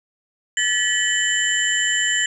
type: tone cluster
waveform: sine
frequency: 1735 / 1929 / 3007 / 7290 Hz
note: A6 / B6 / F#7 / A#8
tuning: -25 / -41 / +27 / -40 cents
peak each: -23 dBFS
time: 0.57-2.26 s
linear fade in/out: 2 ms
effects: none